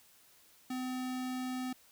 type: tone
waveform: square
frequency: 255 Hz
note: C4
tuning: 44 cents flat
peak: -36 dBFS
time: 0.7-1.73 s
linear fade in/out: 5 ms
effects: white hiss -63 dBFS RMS until 1.91 s